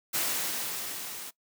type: noise with level ramp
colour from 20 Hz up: white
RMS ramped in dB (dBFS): -28 to -41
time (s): 0.13-1.31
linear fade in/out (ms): 20
effects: noise-tail reverb RT60 0.1 s tail -20 dB re dry + high-pass 150 Hz 12 dB/octave